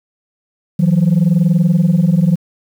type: tone pair together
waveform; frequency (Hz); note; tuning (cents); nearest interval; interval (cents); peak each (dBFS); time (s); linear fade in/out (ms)
sine; 161.48 / 182.2; E3 / F#3; -35 / -26; major second; 209; -10; 0.79-2.36; 10
effects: tanh soft clip ceiling -6 dBFS + 7-bit